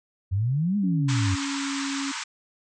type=exponential two-way sweep; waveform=sine; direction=up then down; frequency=90.1 to 210.5 to 90.1 Hz; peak=-21 dBFS; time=0.31-1.36 s; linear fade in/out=20 ms; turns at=0.77 s
type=tone with pitch glide; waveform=sine; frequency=280.3 to 276 Hz; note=C#4 to C#4; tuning=+19 to -7 cents; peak=-28 dBFS; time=0.83-2.12 s; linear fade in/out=10 ms; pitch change=-26 cents; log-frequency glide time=1.15-1.84 s
type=band-pass noise; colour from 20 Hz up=pink; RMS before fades=-33 dBFS; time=1.08-2.24 s; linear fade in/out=10 ms; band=890 to 8200 Hz; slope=96 dB/octave
effects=none